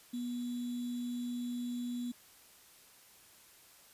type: tone with sample-and-hold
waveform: sine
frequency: 243.1 Hz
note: B3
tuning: 27 cents flat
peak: -35 dBFS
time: 0.13-2.12 s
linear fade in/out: 10 ms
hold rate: 3675 Hz
effects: white hiss -60 dBFS RMS until 3.93 s + resampled to 32000 Hz